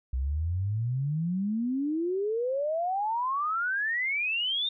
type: exponential sweep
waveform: sine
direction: up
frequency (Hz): 61.74 to 3684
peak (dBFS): -26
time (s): 0.13-4.69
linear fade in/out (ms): 5
effects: none